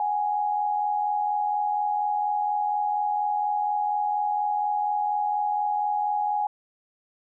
sine tone pair together, 746.4 / 830.6 Hz, F#5 / G#5, +15 / 0 cents, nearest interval major second, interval 185 cents, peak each -31 / -23 dBFS, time 0-6.47 s, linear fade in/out 2 ms, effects none

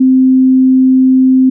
sine tone, 260 Hz, C4, 11 cents flat, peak -4 dBFS, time 0-1.5 s, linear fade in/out 10 ms, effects none

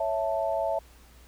sine chord, A major, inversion first, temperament equal, 554.4 / 659.3 / 880 Hz, C#5 / E5 / A5, 0 / 0 / 0 cents, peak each -31 / -27 / -32 dBFS, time 0-0.79 s, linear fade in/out 5 ms, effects added 60 Hz sine -52 dBFS peak until 1.27 s + pink hiss -57 dBFS RMS until 1.27 s

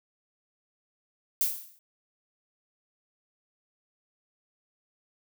violet noise with exponential decay, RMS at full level -23 dBFS, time 1.41-1.79 s, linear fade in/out 0 ms, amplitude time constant 81 ms, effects none

